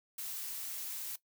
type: noise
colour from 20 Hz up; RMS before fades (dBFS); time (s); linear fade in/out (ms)
blue; -41; 0.18-1.16; 5
effects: noise-tail reverb RT60 0.1 s tail -17 dB re dry